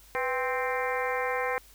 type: harmonic tone with a mistuned harmonic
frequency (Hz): 261.6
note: C4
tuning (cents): 0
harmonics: 2 / 3 / 4 / 5 / 6 / 7 / 8 / 9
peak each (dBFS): -31 / -34 / -34 / -40 / -38 / -36 / -36 / -41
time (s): 0.15-1.58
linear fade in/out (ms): 0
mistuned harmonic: 2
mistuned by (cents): -80
effects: added 50 Hz sine -56 dBFS peak until 1.74 s + white hiss -56 dBFS RMS until 1.74 s